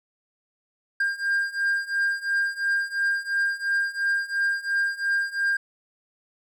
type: beating tone pair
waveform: triangle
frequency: 1600 / 1602.9 Hz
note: G6 / G6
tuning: +35 / +38 cents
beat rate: 2.9 Hz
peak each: -25 / -23 dBFS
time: 1-5.57 s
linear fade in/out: 5 ms
effects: none